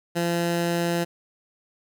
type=tone; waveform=15% pulse; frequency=171.2 Hz; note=F3; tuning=34 cents flat; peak=-16 dBFS; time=0.15-1.05 s; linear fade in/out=20 ms; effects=none